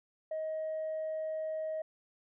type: tone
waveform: sine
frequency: 630 Hz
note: D#5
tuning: 21 cents sharp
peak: -32 dBFS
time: 0.31-1.82 s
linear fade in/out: 5 ms
effects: tanh soft clip ceiling -31 dBFS